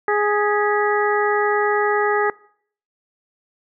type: harmonic tone with a mistuned harmonic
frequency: 415.3 Hz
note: G#4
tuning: in tune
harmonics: 1 / 2 / 3 / 4 / 5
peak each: -19 / -22 / -24 / -25 / -26 dBFS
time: 0.08-2.3 s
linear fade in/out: 2 ms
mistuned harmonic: 5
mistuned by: -110 cents
effects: noise-tail reverb RT60 0.6 s tail -23 dB re dry